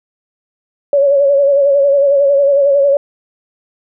sine tone with vibrato, 561 Hz, C#5, 21 cents sharp, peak -7 dBFS, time 0.93-2.97 s, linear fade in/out 2 ms, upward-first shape sine, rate 11 Hz, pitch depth 46 cents each way, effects none

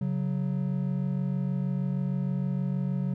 triangle tone pair together, 138.59 / 185 Hz, C#3 / F#3, 0 / 0 cents, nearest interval perfect fourth, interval 500 cents, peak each -27 dBFS, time 0.01-3.14 s, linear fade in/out 5 ms, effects none

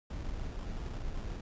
brown noise with sample-and-hold, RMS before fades -38 dBFS, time 0.1-1.41 s, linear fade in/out 5 ms, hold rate 2100 Hz, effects resampled to 16000 Hz

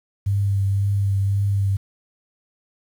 sine tone with vibrato, 99.2 Hz, G2, 21 cents sharp, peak -17 dBFS, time 0.26-1.77 s, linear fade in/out 10 ms, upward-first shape triangle, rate 1.9 Hz, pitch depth 23 cents each way, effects 8-bit

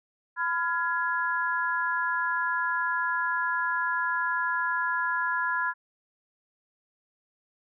sine chord, F diminished, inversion second, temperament just, 1005.8 / 1396.9 / 1676.3 Hz, Cb6 / F6 / Ab6, +31 / 0 / +16 cents, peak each -29 / -30 / -29 dBFS, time 0.36-5.74 s, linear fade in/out 50 ms, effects none

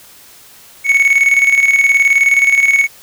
triangle tone with tremolo, 2217 Hz, C#7, in tune, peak -4 dBFS, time 0.84-2.88 s, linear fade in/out 50 ms, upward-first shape square, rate 19 Hz, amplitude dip 55%, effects white hiss -41 dBFS RMS until 3.02 s

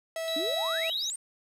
45% pulse tone, 652 Hz, E5, 19 cents flat, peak -31 dBFS, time 0.16-0.9 s, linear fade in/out 2 ms
triangle tone with pitch glide, 3904 to 3815 Hz, B7 to A#7, -21 to +39 cents, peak -30 dBFS, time 0.28-1.1 s, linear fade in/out 0 ms, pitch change -40 cents, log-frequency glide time 0.47-0.95 s
sine exponential sweep, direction up, 277 to 9100 Hz, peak -32 dBFS, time 0.36-1.16 s, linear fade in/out 5 ms
effects resampled to 32000 Hz + 9-bit

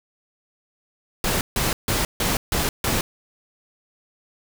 pink noise bursts, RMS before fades -22 dBFS, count 6, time 1.24-3.01 s, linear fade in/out 2 ms, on 170 ms, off 150 ms, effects none

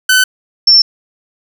sawtooth / sine tone pair in turn, 1513 / 5392 Hz, F#6 / E8, +38 / +38 cents, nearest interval octave + minor seventh, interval 2200 cents, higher second, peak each -3 dBFS, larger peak neither, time 0.09-0.24 / 0.67-0.82 s, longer neither, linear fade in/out 5 ms, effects none

